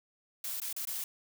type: noise with dropouts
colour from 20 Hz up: blue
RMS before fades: -37 dBFS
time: 0.44-1.04 s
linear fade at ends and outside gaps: 2 ms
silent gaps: 0.601-0.617 / 0.728-0.764 / 0.852-0.872 s
effects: none